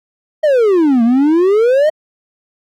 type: exponential two-way sweep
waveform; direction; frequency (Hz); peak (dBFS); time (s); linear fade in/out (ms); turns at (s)
triangle; down then up; 636 to 224.7 to 636; -6; 0.43-1.9; 10; 1.03
effects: AAC 64 kbps